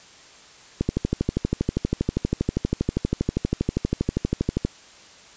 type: click train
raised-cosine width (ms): 3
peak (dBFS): -8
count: 49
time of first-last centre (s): 0.81-4.65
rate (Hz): 12.5
effects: white hiss -48 dBFS RMS until 5.36 s + resampled to 16000 Hz